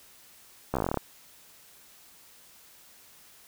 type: slowing click train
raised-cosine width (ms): 1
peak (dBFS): -13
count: 12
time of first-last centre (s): 0.74-0.973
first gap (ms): 14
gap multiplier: 1.08
effects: white hiss -55 dBFS RMS until 3.47 s